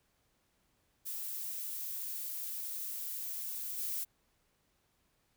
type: noise with level steps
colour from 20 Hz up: violet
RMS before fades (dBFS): -40 / -37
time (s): 1.05-4.05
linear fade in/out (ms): 20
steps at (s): 3.78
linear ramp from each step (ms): 5
effects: pink hiss -75 dBFS RMS until 5.36 s